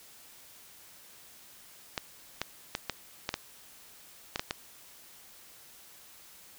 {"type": "clicks", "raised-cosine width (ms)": 0.2, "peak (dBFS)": -13, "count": 9, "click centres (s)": [1.978, 2.416, 2.751, 2.897, 3.291, 3.341, 4.359, 4.395, 4.509], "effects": ["white hiss -54 dBFS RMS until 6.58 s"]}